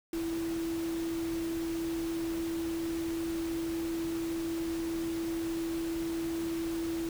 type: tone in noise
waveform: sine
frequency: 331.1 Hz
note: E4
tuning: 8 cents sharp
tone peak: -31 dBFS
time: 0.13-7.09 s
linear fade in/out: 2 ms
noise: pink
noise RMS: -44 dBFS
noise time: 0.13-7.09 s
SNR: +10 dB
effects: none